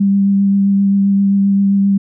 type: tone with vibrato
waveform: sine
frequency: 197.9 Hz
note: G3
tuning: 17 cents sharp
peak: -9 dBFS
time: 0-1.98 s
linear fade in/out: 10 ms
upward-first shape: triangle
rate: 7.6 Hz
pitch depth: 15 cents each way
effects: none